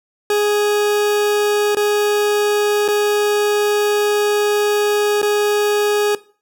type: tone with dropouts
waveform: 40% pulse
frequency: 415.3 Hz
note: G#4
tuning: in tune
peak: -13 dBFS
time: 0.3-6.15 s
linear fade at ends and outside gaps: 2 ms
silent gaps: 1.749-1.769 / 2.88-2.885 / 5.217-5.228 s
effects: noise-tail reverb RT60 0.4 s tail -19 dB re dry